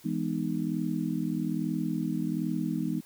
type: chord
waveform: sine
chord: E major seventh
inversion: none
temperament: just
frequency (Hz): 164.81 / 206 / 247.2 / 309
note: E3 / G#3 / B3 / D#4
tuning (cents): 0 / -14 / +2 / -12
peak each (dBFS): -33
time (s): 0.04-3.01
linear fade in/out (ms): 20
effects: white hiss -56 dBFS RMS until 3.05 s